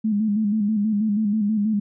sine tone with vibrato, 211.3 Hz, G#3, 30 cents sharp, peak -18 dBFS, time 0.04-1.8 s, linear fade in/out 10 ms, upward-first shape square, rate 6.2 Hz, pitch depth 60 cents each way, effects none

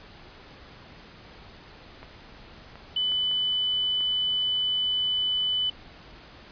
clicks, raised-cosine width 0.5 ms, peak -29 dBFS, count 5, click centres 2.03 / 2.756 / 3.119 / 3.314 / 4.008 s
sine tone, 3000 Hz, F#7, 23 cents sharp, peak -23 dBFS, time 2.96-5.7 s, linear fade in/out 5 ms
effects pink hiss -48 dBFS RMS until 6.51 s + resampled to 11025 Hz

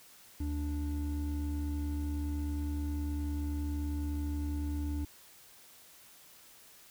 triangle tone pair together, 74.3 / 292.7 Hz, D2 / D4, +21 / -6 cents, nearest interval 2 octaves, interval 2373 cents, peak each -31 / -36 dBFS, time 0.4-5.05 s, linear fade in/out 5 ms, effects white hiss -57 dBFS RMS until 6.9 s

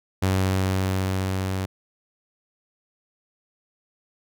sawtooth tone with level ramp, 94.7 Hz, F#2, 41 cents sharp, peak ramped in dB -15 to -21 dBFS, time 0.22-1.66 s, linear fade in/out 10 ms, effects none

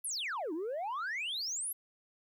sine exponential two-way sweep, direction down then up, 11840 to 298.6 to 11840 Hz, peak -32 dBFS, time 0.04-1.73 s, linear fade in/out 10 ms, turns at 0.53 s, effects tanh soft clip ceiling -33 dBFS + 12-bit

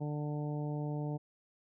harmonic tone, 148.4 Hz, D3, 18 cents sharp, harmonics 1 / 2 / 3 / 4 / 5 / 6, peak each -35 / -41 / -45 / -47 / -49 / -51 dBFS, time 0-1.18 s, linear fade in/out 20 ms, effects none

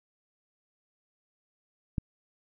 click, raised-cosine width 5 ms, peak -16 dBFS, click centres 1.982 s, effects none

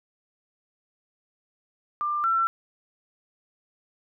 sine tone pair in turn, 1191 / 1346.9 Hz, D6 / E6, +24 / +37 cents, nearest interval major second, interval 213 cents, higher second, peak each -24 / -20 dBFS, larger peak second, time 2.01-2.24 / 2.24-2.47 s, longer neither, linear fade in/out 0 ms, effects none

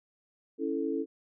sine chord, A major, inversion first, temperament equal, 277.2 / 329.6 / 440 Hz, C#4 / E4 / A4, 0 / 0 / 0 cents, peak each -33 dBFS, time 0.58-1.06 s, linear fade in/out 50 ms, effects none

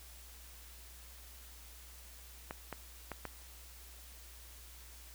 clicks, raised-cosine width 0.5 ms, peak -25 dBFS, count 4, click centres 2.509 / 2.727 / 3.117 / 3.253 s, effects added 60 Hz sine -54 dBFS peak until 5.14 s + white hiss -56 dBFS RMS until 5.14 s

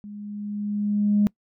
sine tone with level ramp, 206.6 Hz, G#3, 9 cents flat, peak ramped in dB -36 to -14 dBFS, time 0.04-1.27 s, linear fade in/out 0 ms, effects noise-tail reverb RT60 0.1 s tail -25 dB re dry + tanh soft clip ceiling -11 dBFS

